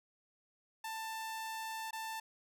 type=tone with dropouts; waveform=sawtooth; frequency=888 Hz; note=A5; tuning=16 cents sharp; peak=-36 dBFS; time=0.84-2.2 s; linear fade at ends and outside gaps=5 ms; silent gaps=1.909-1.929 s; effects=none